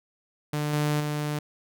sawtooth tone with level steps, 149 Hz, D3, 25 cents sharp, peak -22 / -19 / -23 dBFS, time 0.53-1.39 s, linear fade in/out 5 ms, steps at 0.73 / 1 s, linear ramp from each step 5 ms, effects none

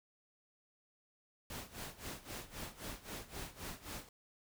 pink noise with tremolo, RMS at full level -44 dBFS, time 1.5-4.09 s, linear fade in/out 2 ms, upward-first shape sine, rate 3.8 Hz, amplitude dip 85%, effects none

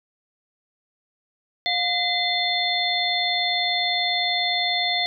harmonic tone with a mistuned harmonic, 710 Hz, F5, 28 cents sharp, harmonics 1 / 3 / 5 / 6, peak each -27 / -26 / -24 / -27 dBFS, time 1.66-5.06 s, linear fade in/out 0 ms, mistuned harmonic 3, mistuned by -69 cents, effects none

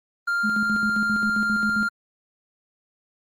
triangle tone, 1396.9 Hz, F6, in tune, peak -19 dBFS, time 0.27-1.89 s, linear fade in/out 10 ms
sine tone with tremolo, 212.3 Hz, G#3, 38 cents sharp, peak -23 dBFS, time 0.43-1.88 s, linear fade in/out 20 ms, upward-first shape square, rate 7.5 Hz, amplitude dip 70%
effects Opus 32 kbps

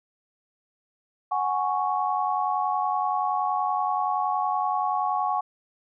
sine chord, F# suspended second, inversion none, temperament equal, 740 / 830.6 / 1108.7 Hz, F#5 / G#5 / C#6, 0 / 0 / 0 cents, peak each -27 dBFS, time 1.31-5.41 s, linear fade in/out 10 ms, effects none

